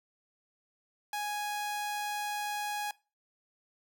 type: tone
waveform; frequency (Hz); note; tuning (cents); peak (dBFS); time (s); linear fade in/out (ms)
sawtooth; 830.6; G#5; 0; -29; 1.13-2.91; 2
effects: noise-tail reverb RT60 0.3 s tail -21 dB re dry